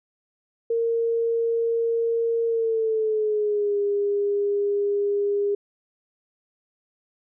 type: tone with pitch glide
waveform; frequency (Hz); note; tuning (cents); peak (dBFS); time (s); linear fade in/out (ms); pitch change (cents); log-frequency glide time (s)
sine; 461.1 to 406.1; A#4 to G#4; -19 to -39; -20; 0.7-5.55; 5; -220; 2.46-3.78
effects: none